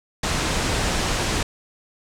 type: low-pass noise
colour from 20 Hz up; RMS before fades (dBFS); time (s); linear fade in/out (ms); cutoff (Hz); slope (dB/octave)
pink; -23; 0.23-1.43; 5; 8500; 24
effects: none